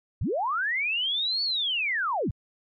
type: linear two-way sweep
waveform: sine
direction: up then down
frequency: 51.91 to 4494 to 51.91 Hz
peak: -24 dBFS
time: 0.21-2.31 s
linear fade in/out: 5 ms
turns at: 1.43 s
effects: MP3 48 kbps